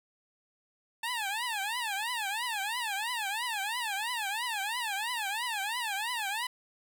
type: tone with vibrato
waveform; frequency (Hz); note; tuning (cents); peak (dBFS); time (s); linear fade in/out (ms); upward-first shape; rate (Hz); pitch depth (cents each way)
15% pulse; 880; A5; 0; -25; 1.03-6.47; 5; triangle; 3; 250
effects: none